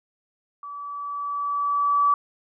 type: tone with level ramp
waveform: sine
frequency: 1150 Hz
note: D6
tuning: 37 cents flat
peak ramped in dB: -34 to -15 dBFS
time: 0.63-2.14 s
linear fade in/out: 2 ms
effects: none